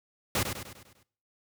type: noise with echo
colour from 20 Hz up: pink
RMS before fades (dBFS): -27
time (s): 0.35-0.43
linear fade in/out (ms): 2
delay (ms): 100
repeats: 6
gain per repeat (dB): -6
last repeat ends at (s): 1.03
effects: noise-tail reverb RT60 0.5 s tail -19 dB re dry + high-pass 60 Hz 12 dB/octave